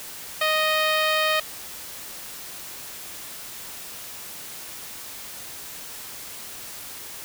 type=tone with notch filter; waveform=10% pulse; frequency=622.3 Hz; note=D#5; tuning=in tune; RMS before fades=-22 dBFS; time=0.41-1.4 s; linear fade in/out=5 ms; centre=9100 Hz; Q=1.1; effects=white hiss -38 dBFS RMS until 7.24 s